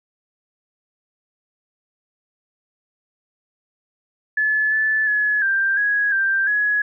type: tone with pitch steps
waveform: sine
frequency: 1723 / 1743 / 1699 / 1581 / 1662 / 1577 / 1681 Hz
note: A6 / A6 / G#6 / G6 / G#6 / G6 / G#6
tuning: -37 / -17 / +39 / +14 / +1 / +10 / +20 cents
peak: -16 dBFS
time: 4.37-6.82 s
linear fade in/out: 5 ms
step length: 350 ms
effects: none